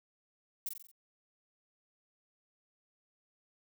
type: noise with echo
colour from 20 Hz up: violet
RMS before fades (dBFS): -37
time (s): 0.66-0.69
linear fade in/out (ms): 2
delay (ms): 45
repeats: 5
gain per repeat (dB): -5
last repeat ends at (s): 0.915
effects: none